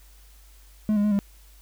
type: tone with pitch steps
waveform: triangle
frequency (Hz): 213.4 / 205.1 / 210 / 200.4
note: G#3 / G#3 / G#3 / G3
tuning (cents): +47 / -21 / +19 / +38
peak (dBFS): -17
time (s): 0.89-1.19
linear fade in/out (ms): 0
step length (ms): 75
effects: added 50 Hz sine -49 dBFS peak until 1.61 s + white hiss -57 dBFS RMS until 1.61 s